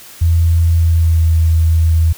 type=tone with pitch glide; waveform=sine; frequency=83.5 to 81.5 Hz; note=E2 to E2; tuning=+23 to -19 cents; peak=-8 dBFS; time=0.21-2.13 s; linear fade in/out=10 ms; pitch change=-42 cents; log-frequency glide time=0.76-1.25 s; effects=white hiss -37 dBFS RMS until 2.17 s